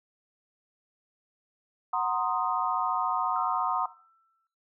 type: chord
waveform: sine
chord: C half-diminished seventh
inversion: second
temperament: equal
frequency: 740 / 932.3 / 1046.5 / 1244.5 Hz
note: Gb5 / Bb5 / C6 / Eb6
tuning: 0 / 0 / 0 / 0 cents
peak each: -31 dBFS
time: 1.93-3.86 s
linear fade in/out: 5 ms
type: tone with exponential decay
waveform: sine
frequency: 1333 Hz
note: E6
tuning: 19 cents sharp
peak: -35 dBFS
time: 3.36-4.47 s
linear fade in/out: 1 ms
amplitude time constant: 240 ms
effects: noise-tail reverb RT60 0.4 s tail -17 dB re dry